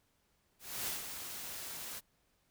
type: noise with ADSR envelope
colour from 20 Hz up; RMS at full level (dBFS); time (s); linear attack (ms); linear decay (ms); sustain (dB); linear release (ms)
white; -37; 0.59-2.01; 280; 150; -7; 32
effects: pink hiss -75 dBFS RMS until 2.5 s